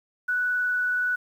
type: tone with frequency modulation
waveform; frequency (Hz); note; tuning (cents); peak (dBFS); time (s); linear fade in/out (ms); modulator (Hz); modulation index
sine; 1480; F#6; 0; -22; 0.28-1.16; 10; 21.4; 0.42
effects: 9-bit